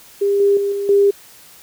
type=tone with level steps; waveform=sine; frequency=401.2 Hz; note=G4; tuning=40 cents sharp; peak=-13 / -10 / -16 / -19 / -9 dBFS; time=0.21-1.11 s; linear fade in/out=10 ms; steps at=0.4 / 0.57 / 0.72 / 0.89 s; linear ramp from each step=2 ms; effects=white hiss -44 dBFS RMS until 1.62 s